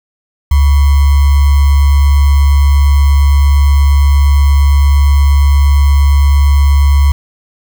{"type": "tone with sample-and-hold", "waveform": "sine", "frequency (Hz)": 70.7, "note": "C#2", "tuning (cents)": 35, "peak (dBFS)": -4, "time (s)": [0.51, 7.12], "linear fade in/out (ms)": 5, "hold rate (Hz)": 1050, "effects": []}